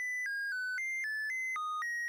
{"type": "tone with pitch steps", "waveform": "triangle", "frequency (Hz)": [1995, 1625, 1503, 2097, 1739, 2051, 1239, 1890], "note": ["B6", "G#6", "F#6", "C7", "A6", "C7", "D#6", "A#6"], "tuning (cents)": [17, -38, 27, 3, -21, -35, -8, 23], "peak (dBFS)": -32, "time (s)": [0, 2.08], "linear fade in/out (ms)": 0, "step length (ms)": 260, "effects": []}